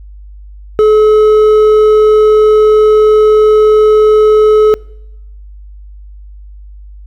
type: tone with hard clipping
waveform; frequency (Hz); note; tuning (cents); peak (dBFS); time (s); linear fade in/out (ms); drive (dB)
sine; 428.5; A4; -46; -5; 0.79-4.74; 0; 5
effects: noise-tail reverb RT60 0.9 s tail -25 dB re dry + added 50 Hz sine -29 dBFS peak until 7.06 s